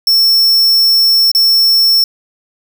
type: tone with dropouts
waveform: square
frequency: 5400 Hz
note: E8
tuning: 41 cents sharp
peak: -7 dBFS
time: 0.07-2.04 s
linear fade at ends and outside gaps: 2 ms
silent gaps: 1.316-1.349 s
effects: none